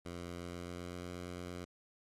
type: tone with pitch glide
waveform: 10% pulse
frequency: 87 to 88.78 Hz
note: F2 to F2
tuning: -6 to +29 cents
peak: -34 dBFS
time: 0.05-1.65 s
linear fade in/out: 10 ms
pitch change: +35 cents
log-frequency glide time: 0.31-1.09 s
effects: low-pass 11000 Hz 12 dB/octave + MP3 64 kbps